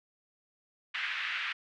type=band-pass noise; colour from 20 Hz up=pink; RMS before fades=-35 dBFS; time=0.94-1.53 s; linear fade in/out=10 ms; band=1600 to 2900 Hz; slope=24 dB/octave; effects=none